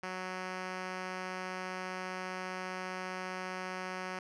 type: tone with low-pass filter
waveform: 5% pulse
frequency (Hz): 185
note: F#3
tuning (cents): 0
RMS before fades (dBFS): -40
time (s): 0.03-4.19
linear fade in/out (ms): 2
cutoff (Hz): 5100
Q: 0.66
effects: none